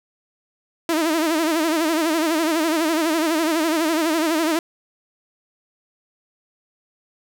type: tone with vibrato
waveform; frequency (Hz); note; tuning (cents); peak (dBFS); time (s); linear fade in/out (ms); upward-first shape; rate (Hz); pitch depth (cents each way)
sawtooth; 320.7; E4; -48; -14; 0.89-4.59; 2; sine; 12; 100
effects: none